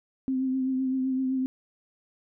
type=tone with vibrato; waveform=sine; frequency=261.5 Hz; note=C4; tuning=1 cent flat; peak=-24 dBFS; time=0.28-1.46 s; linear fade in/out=0 ms; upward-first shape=triangle; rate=7.8 Hz; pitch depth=32 cents each way; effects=none